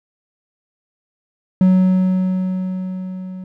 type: tone with level ramp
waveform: triangle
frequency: 185.7 Hz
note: F#3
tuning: 7 cents sharp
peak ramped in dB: -6 to -26 dBFS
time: 1.61-3.44 s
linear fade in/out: 2 ms
effects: none